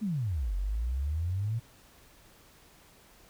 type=exponential two-way sweep; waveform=sine; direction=down then up; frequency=230 to 44.8 to 118.7 Hz; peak=-28 dBFS; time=0.01-1.6 s; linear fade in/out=20 ms; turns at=0.55 s; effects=pink hiss -58 dBFS RMS until 3.29 s